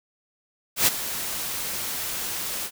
white noise with ADSR envelope, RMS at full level -17 dBFS, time 0.76-2.71 s, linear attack 110 ms, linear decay 24 ms, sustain -13 dB, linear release 65 ms, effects none

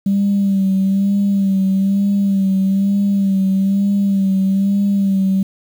sine tone with vibrato, 196 Hz, G3, in tune, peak -11 dBFS, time 0.06-5.43 s, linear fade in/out 5 ms, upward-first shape sine, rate 1.1 Hz, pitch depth 40 cents each way, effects tanh soft clip ceiling -8 dBFS + 7-bit

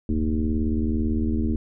sine tone with frequency modulation, 150 Hz, D3, 37 cents sharp, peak -20 dBFS, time 0.09-1.56 s, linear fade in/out 2 ms, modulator 79.5 Hz, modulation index 2.2, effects none

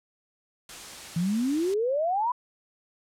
white noise, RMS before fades -41 dBFS, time 0.69-1.74 s, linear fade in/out 2 ms
sine exponential sweep, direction up, 162.2 to 1014 Hz, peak -23 dBFS, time 1.16-2.32 s, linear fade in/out 5 ms
effects low-pass 9000 Hz 12 dB/octave

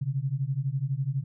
sine beating tone pair, 130 / 142 Hz, C3 / C#3, -11 / +42 cents, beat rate 12 Hz, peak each -29 dBFS, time 0.01-1.24 s, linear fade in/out 10 ms, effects none

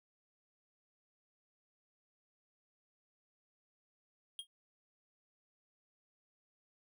square tone with exponential decay, 3238 Hz, G#7, 45 cents flat, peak -38 dBFS, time 4.39-4.47 s, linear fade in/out 1 ms, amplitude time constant 17 ms, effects none

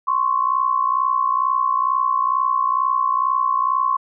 sine tone pair together, 1046.5 / 1108.7 Hz, C6 / C#6, 0 / 0 cents, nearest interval minor second, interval 100 cents, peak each -19 dBFS, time 0.07-3.97 s, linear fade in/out 10 ms, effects none

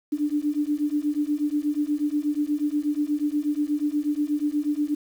sine beating tone pair, 291.7 / 300 Hz, D4 / D4, -12 / +37 cents, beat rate 8.3 Hz, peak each -25 dBFS, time 0.12-4.95 s, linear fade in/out 10 ms, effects 8-bit

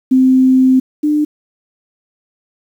sine tone pair in turn, 259.7 / 299.6 Hz, C4 / D4, -13 / +35 cents, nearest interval major second, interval 248 cents, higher second, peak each -6 / -10 dBFS, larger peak first, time 0.11-0.8 / 1.03-1.25 s, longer first, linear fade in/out 10 ms, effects 7-bit

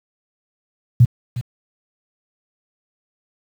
sine tone with echo, 120.4 Hz, B2, 44 cents flat, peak -5 dBFS, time 1-1.05 s, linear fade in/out 5 ms, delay 360 ms, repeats 1, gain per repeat -15 dB, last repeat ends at 1.41 s, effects high-pass 80 Hz 12 dB/octave + 7-bit

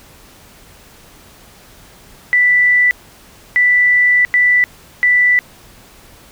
sine tone bursts at uneven times, 1975.5 Hz, B6, in tune, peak -8 dBFS, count 4, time 2.33-2.91 / 3.56-4.25 / 4.34-4.64 / 5.03-5.39 s, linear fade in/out 0 ms, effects pink hiss -43 dBFS RMS until 6.31 s

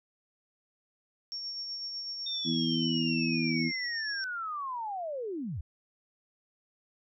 sine tone with tremolo, 5500 Hz, F8, 27 cents flat, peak -34 dBFS, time 1.32-4.24 s, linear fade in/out 0 ms, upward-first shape sine, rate 8 Hz, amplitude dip 30%
sine linear sweep, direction down, 3655 to 61.74 Hz, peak -33 dBFS, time 2.26-5.61 s, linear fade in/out 5 ms
harmonic tone, 81.7 Hz, E2, 15 cents flat, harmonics 2 / 3 / 4, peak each -33 / -30 / -34 dBFS, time 2.44-3.72 s, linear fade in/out 50 ms
effects none

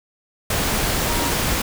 sine tone in noise, 944 Hz, A#5, 22 cents sharp, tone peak -28 dBFS, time 1.08-1.32 s, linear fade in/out 5 ms, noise pink, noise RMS -21 dBFS, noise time 0.5-1.62 s, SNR -10 dB, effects none

